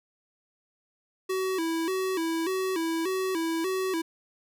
square tone with vibrato, 351.7 Hz, F4, 12 cents sharp, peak -27 dBFS, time 1.29-4.02 s, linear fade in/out 10 ms, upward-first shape square, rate 1.7 Hz, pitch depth 120 cents each way, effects none

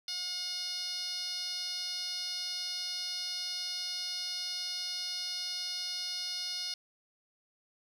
10% pulse tone with band-pass filter, 721 Hz, F#5, 45 cents flat, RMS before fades -37 dBFS, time 0.08-6.74 s, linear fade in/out 2 ms, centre 5000 Hz, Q 4.4, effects 11-bit

